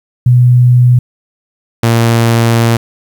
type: tone pair in turn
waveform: sine / sawtooth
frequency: 123.6 / 115.82 Hz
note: B2 / A#2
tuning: +2 / -11 cents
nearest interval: minor second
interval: 113 cents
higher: first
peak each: -3 dBFS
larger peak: neither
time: 0.26-0.99 / 1.83-2.77 s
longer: second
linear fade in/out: 5 ms
effects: 7-bit